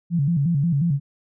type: tone with vibrato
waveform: sine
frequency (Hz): 154.9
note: D#3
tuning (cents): -7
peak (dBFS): -17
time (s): 0.1-1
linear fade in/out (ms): 50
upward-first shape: square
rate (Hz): 5.6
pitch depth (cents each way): 170
effects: none